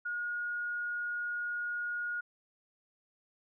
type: tone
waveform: sine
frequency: 1438 Hz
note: F#6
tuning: 50 cents flat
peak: -33 dBFS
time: 0.05-2.21 s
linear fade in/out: 10 ms
effects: none